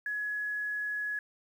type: tone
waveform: sine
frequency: 1686 Hz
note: G#6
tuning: 26 cents sharp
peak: -31 dBFS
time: 0.06-1.19 s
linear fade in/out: 2 ms
effects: 10-bit